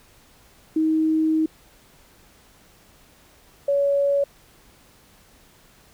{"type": "tone pair in turn", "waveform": "sine", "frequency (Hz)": [315.9, 562.9], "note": ["D#4", "C#5"], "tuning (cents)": [26, 26], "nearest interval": "minor seventh", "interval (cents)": 1000, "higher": "second", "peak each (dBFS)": -17, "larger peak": "neither", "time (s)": [[0.76, 1.46], [3.68, 4.24]], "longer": "first", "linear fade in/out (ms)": 5, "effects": ["pink hiss -54 dBFS RMS until 5.93 s"]}